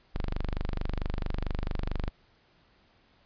sawtooth tone, 24.5 Hz, G0, in tune, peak -25 dBFS, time 0.14-2.1 s, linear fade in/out 20 ms, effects pink hiss -64 dBFS RMS until 3.25 s + resampled to 11025 Hz

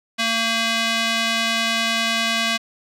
square tone with band-pass filter, 227.5 Hz, A#3, 42 cents flat, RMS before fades -21 dBFS, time 0.18-2.58 s, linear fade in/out 20 ms, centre 3200 Hz, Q 1.1, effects none

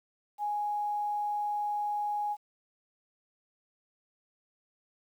sine tone, 830.6 Hz, G#5, in tune, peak -29 dBFS, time 0.38-2.37 s, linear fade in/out 50 ms, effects 10-bit

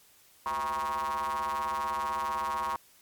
square ring-modulated tone, 73.42 Hz, D2, in tune, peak -27 dBFS, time 0.46-2.76 s, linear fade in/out 0 ms, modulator 1020 Hz, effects white hiss -60 dBFS RMS until 3.01 s + MP3 96 kbps

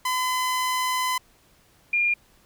sawtooth / sine tone pair in turn, 1015 / 2409 Hz, B5 / D7, +47 / +43 cents, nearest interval octave + minor third, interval 1496 cents, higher second, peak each -19 dBFS, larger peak neither, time 0.05-1.18 / 1.93-2.14 s, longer first, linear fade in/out 5 ms, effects pink hiss -59 dBFS RMS until 2.45 s

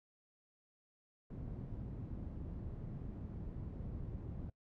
white low-pass noise, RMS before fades -45 dBFS, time 1.3-4.5 s, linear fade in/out 5 ms, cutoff 150 Hz, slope 12 dB/octave, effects noise-tail reverb RT60 0.1 s tail -21 dB re dry

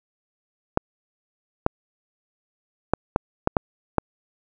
clicks, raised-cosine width 1 ms, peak -3 dBFS, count 7, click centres 0.774 / 1.664 / 2.936 / 3.161 / 3.474 / 3.568 / 3.983 s, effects none

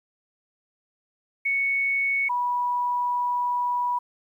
sine tone pair in turn, 2217 / 976.8 Hz, C#7 / B5, 0 / -19 cents, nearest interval octave + major second, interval 1419 cents, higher first, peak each -21 / -22 dBFS, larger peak first, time 1.45-2.29 / 2.29-3.99 s, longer second, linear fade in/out 10 ms, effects 10-bit

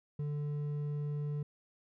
sine tone with hard clipping, 146.83 Hz, D3, in tune, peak -35 dBFS, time 0.19-1.43 s, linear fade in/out 5 ms, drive 5 dB, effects none

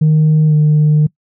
sine tone with pitch glide, 154.9 to 151.45 Hz, D#3 to D#3, -7 to -46 cents, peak -5 dBFS, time 0.01-1.07 s, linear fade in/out 10 ms, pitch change -39 cents, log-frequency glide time 0.47-0.54 s, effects noise-tail reverb RT60 0.1 s tail -23 dB re dry + tanh soft clip ceiling -5 dBFS

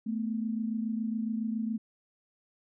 sine tone pair together, 219.9 / 247.1 Hz, A3 / B3, -1 / +1 cents, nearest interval major second, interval 202 cents, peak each -30 / -36 dBFS, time 0.06-1.78 s, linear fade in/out 10 ms, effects none

